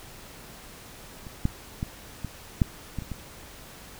clicks, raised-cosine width 5 ms, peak -29 / -10 / -16 / -19 / -7 / -18 / -26 / -21 dBFS, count 8, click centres 1.268 / 1.454 / 1.829 / 2.247 / 2.618 / 2.987 / 3.022 / 3.117 s, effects pink hiss -46 dBFS RMS until 3.99 s

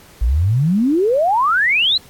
sine exponential sweep, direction up, 51.91 to 4186 Hz, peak -12 dBFS, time 0.21-1.98 s, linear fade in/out 10 ms, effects pink hiss -45 dBFS RMS until 2.09 s + AAC 64 kbps

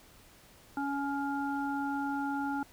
harmonic tone, 280.3 Hz, C#4, 19 cents sharp, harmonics 1 / 3 / 5, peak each -33 / -35 / -39 dBFS, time 0.77-2.63 s, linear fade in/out 2 ms, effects pink hiss -58 dBFS RMS until 2.72 s

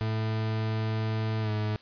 40% pulse tone with pitch glide, 110 to 106.75 Hz, A2 to G#2, 0 to +48 cents, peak -26 dBFS, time 0.01-1.76 s, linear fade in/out 0 ms, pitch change -52 cents, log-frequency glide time 1.41-1.5 s, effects white hiss -55 dBFS RMS until 1.81 s + resampled to 11025 Hz

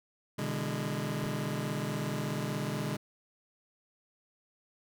sawtooth chord, E dominant seventh, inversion second, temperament just, 123.61 / 148.33 / 164.81 / 206 Hz, B2 / D3 / E3 / G#3, +2 / +18 / 0 / -14 cents, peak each -34 / -32 / -37 / -33 dBFS, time 0.38-2.97 s, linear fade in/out 10 ms
clicks, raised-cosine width 2 ms, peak -30 dBFS, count 2, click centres 1.239 / 1.26 s
effects none

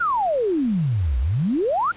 sine exponential two-way sweep, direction down then up, 1480 to 57.3 to 1480 Hz, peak -18 dBFS, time 0-1.92 s, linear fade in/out 10 ms, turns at 1.19 s, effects pink hiss -45 dBFS RMS until 1.96 s + resampled to 8000 Hz

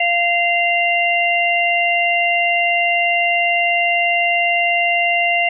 harmonic tone, 693 Hz, F5, 14 cents flat, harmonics 1 / 3 / 4, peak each -18 / -18 / -18 dBFS, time 0-5.49 s, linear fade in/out 5 ms, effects none

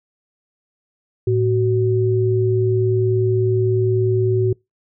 sine tone pair together, 111.2 / 374.7 Hz, A2 / F#4, +19 / +22 cents, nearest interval octave + major sixth, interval 2103 cents, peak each -17 dBFS, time 1.27-4.53 s, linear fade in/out 5 ms, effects noise-tail reverb RT60 0.2 s tail -26 dB re dry

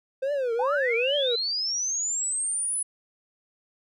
triangle tone with vibrato, 516 Hz, C5, 24 cents flat, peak -22 dBFS, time 0.22-1.36 s, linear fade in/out 10 ms, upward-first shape triangle, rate 2.4 Hz, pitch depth 240 cents each way
sine linear sweep, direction up, 756 to 10240 Hz, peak -25 dBFS, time 0.59-2.83 s, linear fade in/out 5 ms
effects none

